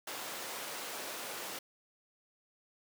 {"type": "high-pass noise", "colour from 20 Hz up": "pink", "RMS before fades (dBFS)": -42, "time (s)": [0.07, 1.59], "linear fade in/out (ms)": 5, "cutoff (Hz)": 430, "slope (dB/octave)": 12, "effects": []}